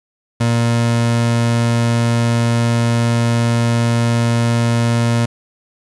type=tone; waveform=30% pulse; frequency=117.3 Hz; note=A#2; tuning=11 cents sharp; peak=-10 dBFS; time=0.4-5.26 s; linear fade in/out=10 ms; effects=resampled to 24000 Hz + 8-bit